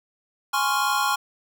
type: chord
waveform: square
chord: Db major seventh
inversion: second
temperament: equal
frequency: 830.6 / 1046.5 / 1108.7 / 1396.9 Hz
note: Ab5 / C6 / Db6 / F6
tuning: 0 / 0 / 0 / 0 cents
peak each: -27 dBFS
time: 0.53-1.16 s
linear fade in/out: 10 ms
effects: none